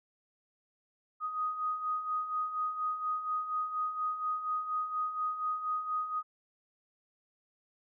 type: beating tone pair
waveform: sine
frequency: 1244.5 / 1248.7 Hz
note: D#6 / D#6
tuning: 0 / +6 cents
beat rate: 4.2 Hz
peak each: -39 / -32 dBFS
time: 1.2-6.23 s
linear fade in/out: 50 ms
effects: none